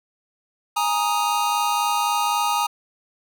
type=chord; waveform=square; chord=Ab suspended second; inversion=none; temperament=just; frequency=830.6 / 934.4 / 1245.9 Hz; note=Ab5 / Bb5 / Eb6; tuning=0 / +4 / +2 cents; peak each=-25 / -24 / -25 dBFS; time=0.76-2.67 s; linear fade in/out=10 ms; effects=none